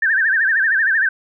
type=tone with vibrato; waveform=sine; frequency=1677 Hz; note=G#6; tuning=16 cents sharp; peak=-13 dBFS; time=0.02-1.09 s; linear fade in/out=5 ms; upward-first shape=sine; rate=13 Hz; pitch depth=160 cents each way; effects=none